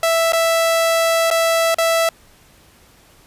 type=tone with dropouts; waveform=sawtooth; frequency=660 Hz; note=E5; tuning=2 cents sharp; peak=-10 dBFS; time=0.03-2.09 s; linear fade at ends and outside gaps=2 ms; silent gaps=0.322-0.332 / 1.303-1.311 / 1.745-1.784 s; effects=pink hiss -50 dBFS RMS until 3.26 s + resampled to 32000 Hz